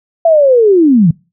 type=linear sweep; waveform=sine; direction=down; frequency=679 to 147.8 Hz; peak=-4 dBFS; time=0.25-1.11 s; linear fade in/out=5 ms; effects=noise-tail reverb RT60 0.3 s tail -24 dB re dry